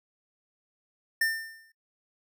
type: tone with exponential decay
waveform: square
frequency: 1800 Hz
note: A6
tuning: 39 cents sharp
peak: -22 dBFS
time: 1.21-1.72 s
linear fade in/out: 5 ms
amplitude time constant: 110 ms
effects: noise-tail reverb RT60 0.1 s tail -25 dB re dry